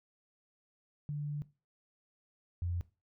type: tone pair in turn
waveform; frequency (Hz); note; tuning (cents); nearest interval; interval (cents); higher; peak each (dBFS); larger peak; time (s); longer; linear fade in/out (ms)
sine; 146.83 / 87.31; D3 / F2; 0 / 0; major sixth; 900; first; -34 / -32; second; 1.09-1.42 / 2.62-2.81; first; 0
effects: noise-tail reverb RT60 0.3 s tail -18 dB re dry